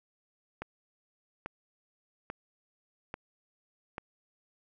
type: click train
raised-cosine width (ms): 0.5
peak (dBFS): -22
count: 5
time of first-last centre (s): 0.62-3.981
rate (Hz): 1.19
effects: none